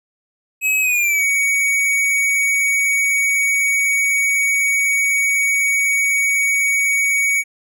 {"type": "tone with pitch glide", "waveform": "square", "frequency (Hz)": [2550, 2246], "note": ["D#7", "C#7"], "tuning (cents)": [42, 22], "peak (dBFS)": -15, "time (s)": [0.61, 7.44], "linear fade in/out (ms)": 50, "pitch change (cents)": -220, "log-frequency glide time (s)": [0.82, 1.23], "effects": []}